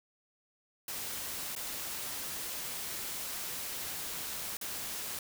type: noise with dropouts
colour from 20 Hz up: white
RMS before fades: -39 dBFS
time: 0.88-5.19 s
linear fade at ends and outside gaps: 2 ms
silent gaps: 1.552-1.562 / 4.57-4.612 s
effects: none